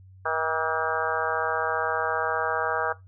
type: harmonic tone with a mistuned harmonic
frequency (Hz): 159.7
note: D#3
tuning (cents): +45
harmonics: 3 / 4 / 5 / 6 / 7 / 8 / 9 / 10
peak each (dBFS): -32 / -32 / -32 / -32 / -32 / -32 / -32 / -32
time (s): 0.25-2.93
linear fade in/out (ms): 10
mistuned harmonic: 7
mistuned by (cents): +57
effects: noise-tail reverb RT60 0.2 s tail -18 dB re dry + added 94 Hz sine -47 dBFS peak until 3.07 s